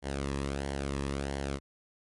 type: tone with flanger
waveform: sawtooth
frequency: 69.3 Hz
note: C#2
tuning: in tune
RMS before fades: -34 dBFS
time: 0.02-1.6 s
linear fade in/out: 50 ms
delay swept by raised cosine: 0.79 to 1.38 ms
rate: 1.5 Hz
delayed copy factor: -0.6
effects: MP3 48 kbps